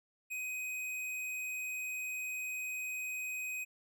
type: tone with hard clipping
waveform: sine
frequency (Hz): 2510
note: D#7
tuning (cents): +15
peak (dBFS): -38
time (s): 0.3-3.65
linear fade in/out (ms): 20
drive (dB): 17
effects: none